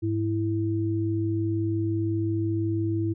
sine tone pair together, 103.83 / 329.6 Hz, G#2 / E4, 0 / 0 cents, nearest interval octave + minor sixth, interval 2000 cents, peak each -26 dBFS, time 0.02-3.14 s, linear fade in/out 20 ms, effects none

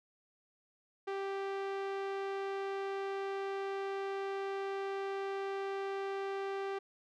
sawtooth tone with low-pass filter, 392 Hz, G4, in tune, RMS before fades -38 dBFS, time 1.07-6.79 s, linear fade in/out 10 ms, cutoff 2800 Hz, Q 0.57, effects none

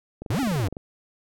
click train, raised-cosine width 2 ms, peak -22 dBFS, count 14, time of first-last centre 0.22-0.769 s, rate 23.7 Hz
square exponential two-way sweep, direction up then down, 86.2 to 293.7 to 89.4 Hz, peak -23 dBFS, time 0.3-0.68 s, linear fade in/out 5 ms, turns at 0.4 s
effects none

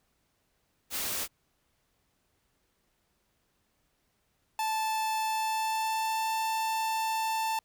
white noise, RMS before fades -33 dBFS, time 0.9-1.28 s, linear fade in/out 50 ms
45% pulse tone with pitch glide, 877 to 887.2 Hz, A5 to A5, -6 to +14 cents, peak -28 dBFS, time 4.59-7.59 s, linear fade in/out 2 ms, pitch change +20 cents, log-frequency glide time 5.23-6.33 s
effects pink hiss -74 dBFS RMS until 7.64 s

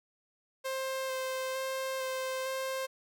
sawtooth tone with vibrato, 525 Hz, C5, 6 cents sharp, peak -29 dBFS, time 0.64-2.87 s, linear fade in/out 20 ms, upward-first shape square, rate 1.1 Hz, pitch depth 10 cents each way, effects none

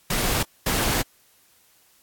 pink noise bursts at uneven times, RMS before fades -23 dBFS, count 2, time 0.1-0.43 / 0.66-1.02 s, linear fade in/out 5 ms, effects white hiss -59 dBFS RMS until 2.02 s + AAC 64 kbps

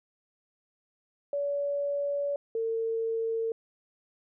sine tone pair in turn, 570 / 452.4 Hz, C#5 / A4, +48 / +48 cents, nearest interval major third, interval 400 cents, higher first, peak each -27 dBFS, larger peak neither, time 1.33-2.36 / 2.55-3.52 s, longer first, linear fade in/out 2 ms, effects none

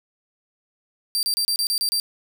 sawtooth tone bursts, 4699 Hz, D8, in tune, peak -17 dBFS, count 8, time 1.15-1.999 s, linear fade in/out 0 ms, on 79 ms, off 31 ms, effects none

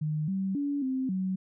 sine tone with pitch steps, 153.1 / 192.2 / 285.1 / 261.4 / 188 Hz, D#3 / G3 / C#4 / C4 / F#3, -28 / -34 / +49 / -1 / +28 cents, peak -27 dBFS, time 0.01-1.36 s, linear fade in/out 10 ms, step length 270 ms, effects none

